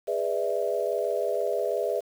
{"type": "chord", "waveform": "sine", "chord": "E dominant seventh", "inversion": "first", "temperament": "just", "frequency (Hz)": [412, 494.4, 593.3, 659.3], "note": ["G#4", "B4", "D5", "E5"], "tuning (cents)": [-14, 2, 18, 0], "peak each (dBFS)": -30, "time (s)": [0.07, 2.01], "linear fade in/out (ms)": 20, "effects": ["8-bit"]}